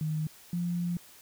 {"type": "tone pair in turn", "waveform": "sine", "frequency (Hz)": [155.2, 174.21], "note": ["D#3", "F3"], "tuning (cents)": [-4, -4], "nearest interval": "major second", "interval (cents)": 200, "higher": "second", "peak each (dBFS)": -28, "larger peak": "neither", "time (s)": [[0.01, 0.27], [0.53, 0.97]], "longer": "second", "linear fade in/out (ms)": 2, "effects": ["white hiss -54 dBFS RMS until 1.21 s"]}